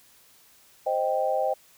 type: chord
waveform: sine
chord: C minor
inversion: none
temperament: equal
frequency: 523.3 / 622.3 / 784 Hz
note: C5 / Eb5 / G5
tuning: 0 / 0 / 0 cents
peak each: -27 dBFS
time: 0.86-1.54 s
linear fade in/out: 10 ms
effects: white hiss -57 dBFS RMS until 1.77 s